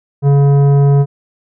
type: tone with tanh clipping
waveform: triangle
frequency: 141 Hz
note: C#3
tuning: 30 cents sharp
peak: -8 dBFS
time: 0.22-1.06 s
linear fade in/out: 50 ms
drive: 16 dB
effects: none